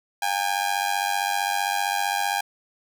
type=tone with amplitude modulation; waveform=sawtooth; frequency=809 Hz; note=G#5; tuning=46 cents flat; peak=-15 dBFS; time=0.22-2.41 s; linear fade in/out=5 ms; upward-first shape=sine; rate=95.4 Hz; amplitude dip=85%; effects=none